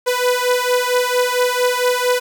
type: beating tone pair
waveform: sawtooth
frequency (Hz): 493.9 / 498.3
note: B4 / B4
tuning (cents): 0 / +15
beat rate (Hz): 4.4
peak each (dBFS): -14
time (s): 0.06-2.2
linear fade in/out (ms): 20
effects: 8-bit